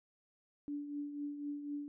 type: tone with tremolo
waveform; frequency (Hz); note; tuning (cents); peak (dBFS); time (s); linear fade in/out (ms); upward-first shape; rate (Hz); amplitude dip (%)
sine; 290; D4; -22; -36; 0.68-1.88; 0; triangle; 4; 60
effects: none